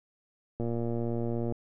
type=click train; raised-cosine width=2 ms; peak=-20 dBFS; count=109; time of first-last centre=0.6-1.523 s; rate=117 Hz; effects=none